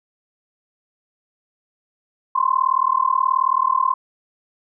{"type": "tone with amplitude modulation", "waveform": "sine", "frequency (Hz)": 1046.5, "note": "C6", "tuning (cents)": 0, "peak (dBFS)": -11, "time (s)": [2.35, 3.94], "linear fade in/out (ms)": 10, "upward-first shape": "sine", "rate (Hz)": 38.6, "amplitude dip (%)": 100, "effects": []}